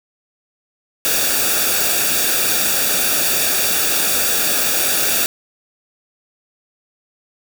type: noise with comb filter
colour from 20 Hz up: white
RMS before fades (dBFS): -17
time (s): 1.05-5.26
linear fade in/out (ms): 0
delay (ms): 0.97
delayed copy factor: -0.65
effects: none